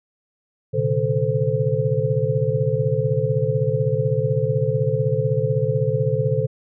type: tone cluster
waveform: sine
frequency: 117 / 132.9 / 148.8 / 440.5 / 517 Hz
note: A#2 / C3 / D3 / A4 / C5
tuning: +7 / +27 / +23 / +2 / -21 cents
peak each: -24 dBFS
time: 0.73-6.47 s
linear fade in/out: 20 ms
effects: none